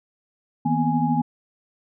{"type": "tone cluster", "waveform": "sine", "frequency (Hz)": [159.6, 237.9, 250.7, 831], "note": ["D#3", "A#3", "B3", "G#5"], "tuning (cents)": [44, 35, 26, 1], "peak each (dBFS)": -24, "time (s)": [0.65, 1.22], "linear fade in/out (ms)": 10, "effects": []}